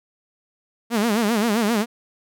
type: tone with vibrato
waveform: sawtooth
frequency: 220 Hz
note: A3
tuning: in tune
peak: -14 dBFS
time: 0.9-1.86 s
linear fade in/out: 50 ms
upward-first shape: sine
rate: 7.6 Hz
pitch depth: 150 cents each way
effects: none